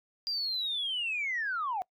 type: linear sweep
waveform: sine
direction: down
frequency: 4815 to 710 Hz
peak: -29 dBFS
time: 0.27-1.82 s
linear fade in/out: 0 ms
effects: noise-tail reverb RT60 0.1 s tail -25 dB re dry + tanh soft clip ceiling -25 dBFS